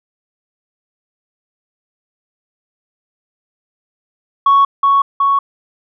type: tone with echo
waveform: sine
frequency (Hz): 1111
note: C#6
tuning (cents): +4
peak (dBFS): -5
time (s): 4.46-4.65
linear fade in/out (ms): 5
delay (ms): 370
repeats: 2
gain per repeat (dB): -2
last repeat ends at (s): 5.39
effects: tanh soft clip ceiling -4 dBFS